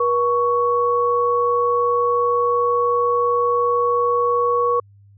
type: tone pair together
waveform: sine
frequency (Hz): 481.1 / 1114.3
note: B4 / C#6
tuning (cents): -45 / +9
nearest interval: octave + minor third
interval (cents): 1454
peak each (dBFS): -18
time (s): 0-4.8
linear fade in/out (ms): 5
effects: added 100 Hz sine -46 dBFS peak until 5.17 s